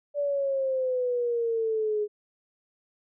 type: exponential sweep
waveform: sine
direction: down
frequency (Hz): 582 to 415.3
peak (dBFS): -24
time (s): 0.14-2.08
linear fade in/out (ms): 50
effects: none